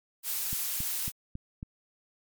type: noise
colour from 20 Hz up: blue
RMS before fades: -32 dBFS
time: 0.23-1.12 s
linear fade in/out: 50 ms
type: click train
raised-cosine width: 5 ms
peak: -25 dBFS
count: 5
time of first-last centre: 0.53-1.629 s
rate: 3.64 Hz
effects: MP3 96 kbps